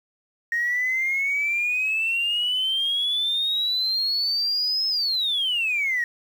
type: exponential two-way sweep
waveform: sine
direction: up then down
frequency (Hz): 1861 to 5210 to 1861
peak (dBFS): -20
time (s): 0.52-6.04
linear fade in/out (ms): 2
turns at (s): 4.88
effects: tanh soft clip ceiling -16 dBFS + 8-bit